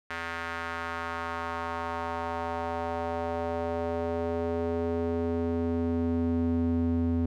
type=tone with band-pass filter sweep; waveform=square; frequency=83.8 Hz; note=E2; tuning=29 cents sharp; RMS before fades=-30 dBFS; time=0.1-7.26 s; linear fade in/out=5 ms; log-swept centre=1700 to 210 Hz; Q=1.8; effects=none